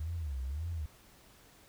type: tone with vibrato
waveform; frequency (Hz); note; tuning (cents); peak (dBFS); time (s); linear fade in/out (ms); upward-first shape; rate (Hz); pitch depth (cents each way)
sine; 73.9; D2; +11; -34; 0-0.86; 5; sine; 1.8; 250
effects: pink hiss -60 dBFS RMS until 1.68 s